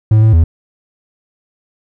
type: tone with pitch steps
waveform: triangle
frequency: 108.7 / 110.4 / 81.9 Hz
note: A2 / A2 / E2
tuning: -21 / +6 / -11 cents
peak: -3 dBFS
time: 0.11-0.44 s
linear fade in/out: 5 ms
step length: 110 ms
effects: none